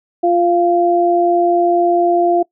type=tone pair together; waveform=sine; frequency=348.9 / 693 Hz; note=F4 / F5; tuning=-2 / -14 cents; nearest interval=octave; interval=1188 cents; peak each=-13 dBFS; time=0.23-2.43 s; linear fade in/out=10 ms; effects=noise-tail reverb RT60 0.1 s tail -22 dB re dry